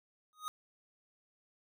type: tone with exponential growth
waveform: square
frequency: 1246 Hz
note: D#6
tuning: 2 cents sharp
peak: -34 dBFS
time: 0.33-0.48 s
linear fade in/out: 0 ms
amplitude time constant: 32 ms
effects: none